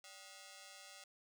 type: ring-modulated tone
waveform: 5% pulse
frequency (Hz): 677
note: E5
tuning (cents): +46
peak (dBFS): -40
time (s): 0.04-1.04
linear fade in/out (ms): 2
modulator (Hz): 99.6
effects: none